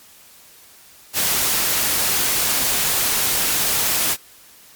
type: noise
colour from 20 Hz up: white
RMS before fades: -19 dBFS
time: 1.13-4.17 s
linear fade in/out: 50 ms
effects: white hiss -47 dBFS RMS until 4.75 s + MP3 96 kbps